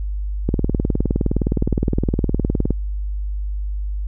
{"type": "click train", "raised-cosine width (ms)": 3, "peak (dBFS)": -5, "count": 44, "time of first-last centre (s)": [0.49, 2.706], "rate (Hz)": 19.4, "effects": ["added 50 Hz sine -21 dBFS peak until 4.07 s"]}